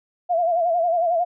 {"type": "tone with vibrato", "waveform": "sine", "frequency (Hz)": 684, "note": "F5", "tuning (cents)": -36, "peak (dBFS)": -17, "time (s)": [0.29, 1.25], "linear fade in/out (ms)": 20, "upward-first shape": "sine", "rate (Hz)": 11, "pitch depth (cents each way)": 83, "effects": []}